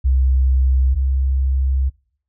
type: tone pair in turn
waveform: sine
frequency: 65.41 / 66.55 Hz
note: C2 / C2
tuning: 0 / +30 cents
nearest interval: unison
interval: 30 cents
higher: second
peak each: -11 / -14 dBFS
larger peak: first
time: 0.04-0.95 / 0.95-1.9 s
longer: second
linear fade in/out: 20 ms
effects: noise-tail reverb RT60 0.6 s tail -25 dB re dry + tanh soft clip ceiling -7 dBFS